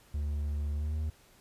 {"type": "tone with pitch glide", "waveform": "triangle", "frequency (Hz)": [73.42, 77.25], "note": ["D2", "D#2"], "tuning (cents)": [0, -12], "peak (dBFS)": -28, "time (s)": [0.14, 1.1], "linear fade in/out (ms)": 5, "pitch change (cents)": 88, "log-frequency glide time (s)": [0.76, 0.96], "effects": ["pink hiss -61 dBFS RMS until 1.4 s", "resampled to 32000 Hz"]}